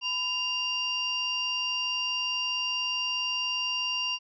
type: harmonic tone with a mistuned harmonic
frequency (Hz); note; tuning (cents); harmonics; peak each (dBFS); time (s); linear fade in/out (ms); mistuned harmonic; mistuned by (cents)
932.3; A#5; 0; 1 / 3 / 5 / 6; -38 / -28 / -38 / -38; 0.01-4.19; 50; 1; +130
effects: none